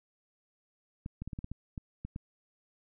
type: clicks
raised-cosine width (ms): 5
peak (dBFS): -26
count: 10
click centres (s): 1.061 / 1.22 / 1.276 / 1.332 / 1.389 / 1.444 / 1.516 / 1.778 / 2.05 / 2.161
effects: none